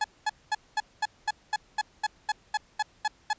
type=tone bursts; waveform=30% pulse; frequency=851 Hz; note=G#5; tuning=42 cents sharp; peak=-21 dBFS; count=14; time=0.01-3.332 s; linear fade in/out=5 ms; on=33 ms; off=220 ms; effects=pink hiss -61 dBFS RMS until 3.38 s + resampled to 16000 Hz